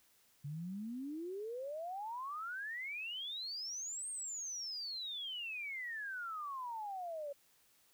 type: exponential two-way sweep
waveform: sine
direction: up then down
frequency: 138.59 to 8680 to 555 Hz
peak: -40 dBFS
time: 0.44-7.33 s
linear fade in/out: 10 ms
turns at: 4.09 s
effects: white hiss -70 dBFS RMS until 7.93 s

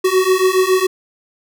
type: beating tone pair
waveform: square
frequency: 370 / 377.2 Hz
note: F#4 / F#4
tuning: 0 / +33 cents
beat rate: 7.2 Hz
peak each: -16 / -15 dBFS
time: 0.04-0.87 s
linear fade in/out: 10 ms
effects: none

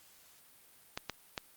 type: clicks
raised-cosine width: 0.2 ms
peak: -18 dBFS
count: 3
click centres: 0.975 / 1.097 / 1.378 s
effects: white hiss -61 dBFS RMS until 1.56 s + Opus 48 kbps

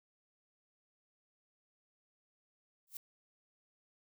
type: noise with exponential growth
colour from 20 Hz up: violet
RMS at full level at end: -39 dBFS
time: 2.87-2.97 s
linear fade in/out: 2 ms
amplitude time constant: 20 ms
effects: none

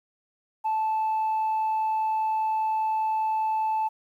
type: tone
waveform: sine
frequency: 875 Hz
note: A5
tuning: 10 cents flat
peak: -21 dBFS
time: 0.64-3.89 s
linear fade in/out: 20 ms
effects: tanh soft clip ceiling -21 dBFS + 10-bit

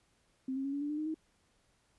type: tone with pitch steps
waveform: sine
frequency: 262.2 / 269.3 / 276.5 / 284 / 291.6 / 299.5 / 307.5 / 315.8 Hz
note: C4 / C#4 / C#4 / C#4 / D4 / D4 / D#4 / D#4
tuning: +4 / -50 / -4 / +42 / -12 / +34 / -20 / +26 cents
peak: -33 dBFS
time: 0.48-1.144 s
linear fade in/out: 5 ms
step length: 83 ms
effects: pink hiss -72 dBFS RMS until 1.98 s + resampled to 24000 Hz

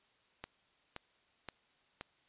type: click train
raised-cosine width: 0.3 ms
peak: -26 dBFS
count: 4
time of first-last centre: 0.44-2.011 s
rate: 1.91 Hz
effects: white hiss -71 dBFS RMS until 2.28 s + resampled to 8000 Hz

